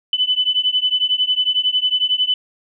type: beating tone pair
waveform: sine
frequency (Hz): 3000 / 3011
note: F#7 / F#7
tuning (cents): +23 / +30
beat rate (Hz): 11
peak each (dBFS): -18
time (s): 0.13-2.34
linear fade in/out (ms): 2
effects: none